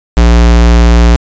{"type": "tone", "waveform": "square", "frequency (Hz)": 58.4, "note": "A#1", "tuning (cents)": 4, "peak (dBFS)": -3, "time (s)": [0.17, 1.16], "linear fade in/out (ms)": 0, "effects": ["resampled to 16000 Hz"]}